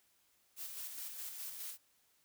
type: noise with tremolo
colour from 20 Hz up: blue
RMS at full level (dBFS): -44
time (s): 0.56-1.78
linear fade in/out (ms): 50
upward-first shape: square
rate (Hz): 4.8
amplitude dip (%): 35
effects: white hiss -73 dBFS RMS until 2.24 s